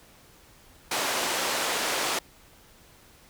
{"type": "band-pass noise", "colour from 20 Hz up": "pink", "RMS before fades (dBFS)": -28, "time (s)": [0.91, 2.19], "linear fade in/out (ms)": 5, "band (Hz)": [460, 10000], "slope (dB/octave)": 12, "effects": ["pink hiss -55 dBFS RMS until 3.29 s"]}